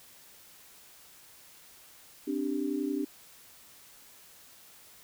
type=chord; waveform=sine; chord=C suspended second; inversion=none; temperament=equal with one note detuned; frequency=262.5 / 293.7 / 392 Hz; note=C4 / D4 / G4; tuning=+6 / 0 / 0 cents; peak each=-34 / -31 / -36 dBFS; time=2.27-3.05 s; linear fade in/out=10 ms; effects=white hiss -55 dBFS RMS until 5.03 s